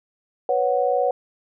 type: chord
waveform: sine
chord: B suspended second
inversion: none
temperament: equal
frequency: 493.9 / 554.4 / 740 Hz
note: B4 / C#5 / F#5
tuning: 0 / 0 / 0 cents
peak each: -22 dBFS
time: 0.49-1.11 s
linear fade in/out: 2 ms
effects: none